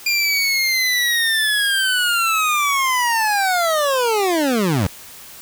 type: linear sweep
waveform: 25% pulse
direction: down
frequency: 2408 to 82.1 Hz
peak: -12 dBFS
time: 0.06-4.87 s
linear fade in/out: 5 ms
effects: white hiss -39 dBFS RMS until 5.41 s